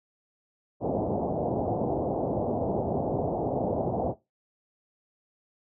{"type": "low-pass noise", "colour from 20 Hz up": "white", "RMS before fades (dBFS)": -28, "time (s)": [0.8, 4.15], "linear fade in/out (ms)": 50, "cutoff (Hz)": 770, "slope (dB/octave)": 48, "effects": ["noise-tail reverb RT60 0.2 s tail -17 dB re dry", "high-pass 80 Hz 12 dB/octave"]}